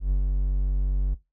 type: tone with ADSR envelope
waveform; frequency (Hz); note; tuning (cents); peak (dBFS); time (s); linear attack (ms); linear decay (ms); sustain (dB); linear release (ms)
triangle; 47.49; F#1; +46; -16; 0-1.15; 110; 100; -2; 16
effects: noise-tail reverb RT60 0.2 s tail -18 dB re dry